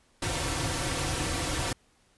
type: noise with comb filter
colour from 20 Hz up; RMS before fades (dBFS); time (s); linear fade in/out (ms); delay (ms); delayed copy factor
pink; -30; 0.22-1.73; 5; 4.8; -0.7
effects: pink hiss -65 dBFS RMS until 2.17 s + resampled to 24000 Hz